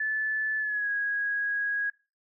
sine tone with pitch glide, 1740 to 1652.8 Hz, A6 to G#6, -20 to -9 cents, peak -26 dBFS, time 0-1.9 s, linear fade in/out 5 ms, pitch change -89 cents, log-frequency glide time 0.58-0.89 s, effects noise-tail reverb RT60 0.3 s tail -21 dB re dry

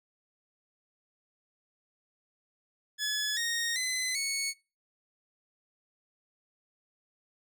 15% pulse tone with pitch steps, 1706 / 1860.4 / 2029 / 2212 Hz, G#6 / A#6 / B6 / C#7, +46 / -4 / +46 / -4 cents, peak -23 dBFS, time 2.98-4.54 s, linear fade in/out 50 ms, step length 390 ms, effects noise-tail reverb RT60 0.3 s tail -22 dB re dry

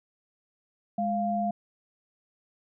sine tone pair together, 207.4 / 696.3 Hz, G#3 / F5, -2 / -5 cents, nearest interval octave + major sixth, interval 2097 cents, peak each -29 / -27 dBFS, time 0.98-1.51 s, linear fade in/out 5 ms, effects none

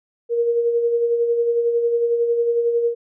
sine tone with tremolo, 470 Hz, A#4, 14 cents sharp, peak -14 dBFS, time 0.29-2.95 s, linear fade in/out 50 ms, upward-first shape sine, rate 11 Hz, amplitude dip 45%, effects none

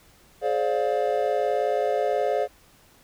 triangle chord, D half-diminished seventh, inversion second, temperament just, 422.9 / 528.6 / 587.3 / 704.8 Hz, Ab4 / C5 / D5 / F5, +31 / +18 / 0 / +16 cents, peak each -25 dBFS, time 0.41-2.48 s, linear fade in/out 50 ms, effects pink hiss -56 dBFS RMS until 3.03 s

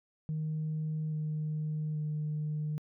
sine tone with pitch steps, 155.56 / 153.68 / 151.83 Hz, D#3 / D#3 / D#3, 0 / -21 / -42 cents, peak -30 dBFS, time 0.29-2.78 s, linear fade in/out 0 ms, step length 830 ms, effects tanh soft clip ceiling -28 dBFS

